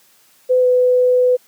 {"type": "tone with pitch glide", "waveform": "sine", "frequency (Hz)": [506, 500.2], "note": ["B4", "B4"], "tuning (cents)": [42, 22], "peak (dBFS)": -10, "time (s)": [0.49, 1.37], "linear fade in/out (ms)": 20, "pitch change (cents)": -20, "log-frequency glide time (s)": [0.6, 0.66], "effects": ["white hiss -53 dBFS RMS until 1.47 s", "high-pass 150 Hz 12 dB/octave"]}